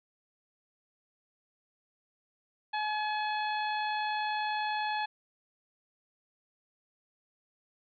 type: harmonic tone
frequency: 850 Hz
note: G#5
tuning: 40 cents sharp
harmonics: 1 / 2 / 3 / 4 / 5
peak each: -31 / -37 / -41 / -43 / -45 dBFS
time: 2.73-5.06 s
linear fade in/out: 10 ms
effects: none